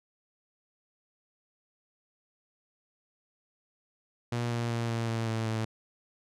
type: tone with pitch steps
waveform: sawtooth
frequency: 119.3 / 117.93 / 116.58 / 115.24 / 113.91 / 112.6 / 111.31 Hz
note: A#2 / A#2 / A#2 / A#2 / A#2 / A2 / A2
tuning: +41 / +21 / +1 / -19 / -40 / +40 / +20 cents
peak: -25 dBFS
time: 4.32-5.65 s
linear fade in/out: 5 ms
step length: 190 ms
effects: low-pass 8000 Hz 12 dB/octave